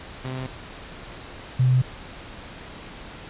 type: tone pair in turn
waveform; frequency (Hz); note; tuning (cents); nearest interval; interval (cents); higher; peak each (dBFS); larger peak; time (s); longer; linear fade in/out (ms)
sawtooth / sine; 129.6 / 127.59; C3 / C3; -16 / -43; unison; 27; first; -25 / -15; second; 0.24-0.47 / 1.59-1.82; neither; 10
effects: pink hiss -40 dBFS RMS until 3.29 s + resampled to 8000 Hz